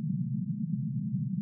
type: band-pass noise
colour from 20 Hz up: white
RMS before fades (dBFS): -32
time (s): 0-1.41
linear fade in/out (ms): 0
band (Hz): 120 to 220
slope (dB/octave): 96
effects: none